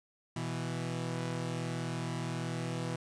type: tone pair together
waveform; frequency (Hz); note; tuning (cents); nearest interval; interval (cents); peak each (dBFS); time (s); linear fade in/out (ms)
sawtooth; 123.4 / 164.72; B2 / E3; -1 / -1; perfect fourth; 500; -33 / -33; 0.36-2.96; 5
effects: resampled to 22050 Hz + 9-bit